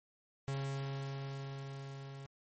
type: tone with level ramp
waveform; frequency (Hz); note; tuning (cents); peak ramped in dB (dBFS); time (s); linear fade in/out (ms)
45% pulse; 137.1; C#3; -19; -35 to -46; 0.48-2.26; 0
effects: MP3 32 kbps